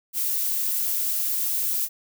violet noise, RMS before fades -25 dBFS, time 0.13-1.89 s, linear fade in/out 50 ms, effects none

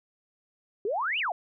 sine exponential two-way sweep, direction up then down, 376.5 to 3066 to 640 Hz, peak -26 dBFS, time 0.85-1.32 s, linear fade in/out 2 ms, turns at 1.19 s, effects none

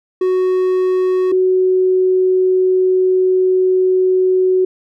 triangle / sine tone pair in turn, 370 / 371.6 Hz, F#4 / F#4, 0 / +7 cents, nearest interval unison, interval 7 cents, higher second, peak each -10 dBFS, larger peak neither, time 0.21-1.32 / 1.32-4.65 s, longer second, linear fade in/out 5 ms, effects none

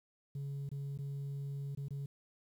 sine tone with dropouts, 140 Hz, C#3, 18 cents sharp, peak -35 dBFS, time 0.35-2.06 s, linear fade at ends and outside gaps 5 ms, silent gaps 0.691-0.715 / 0.976-0.987 / 1.75-1.773 / 1.884-1.906 s, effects tanh soft clip ceiling -37 dBFS + 11-bit

